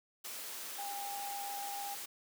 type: tone in noise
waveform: sine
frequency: 804 Hz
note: G5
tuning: 44 cents sharp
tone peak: -40 dBFS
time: 0.78-1.95 s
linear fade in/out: 10 ms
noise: white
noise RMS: -44 dBFS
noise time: 0.24-2.06 s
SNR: +1 dB
effects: high-pass 300 Hz 12 dB/octave